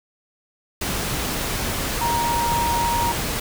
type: tone in noise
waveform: sine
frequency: 940 Hz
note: A#5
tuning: 14 cents sharp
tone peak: -20 dBFS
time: 2.01-3.12 s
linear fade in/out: 5 ms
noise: pink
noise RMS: -25 dBFS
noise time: 0.81-3.4 s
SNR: +2 dB
effects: none